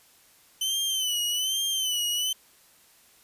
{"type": "tone with vibrato", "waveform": "sawtooth", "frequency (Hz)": 3039, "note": "F#7", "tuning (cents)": 46, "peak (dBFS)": -22, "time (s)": [0.61, 2.33], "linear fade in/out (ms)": 5, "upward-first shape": "sine", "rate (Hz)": 1.2, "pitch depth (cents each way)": 86, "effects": ["white hiss -58 dBFS RMS until 3.23 s", "resampled to 32000 Hz"]}